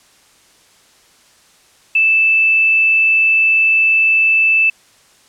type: tone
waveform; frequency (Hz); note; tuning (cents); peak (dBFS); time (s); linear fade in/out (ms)
sine; 2637; E7; 0; -9; 1.95-4.7; 5
effects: white hiss -50 dBFS RMS until 5.28 s + low-pass 9000 Hz 12 dB/octave